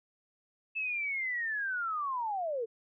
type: linear sweep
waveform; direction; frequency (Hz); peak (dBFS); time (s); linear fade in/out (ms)
sine; down; 2637 to 431.3; -31; 0.75-2.66; 20
effects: none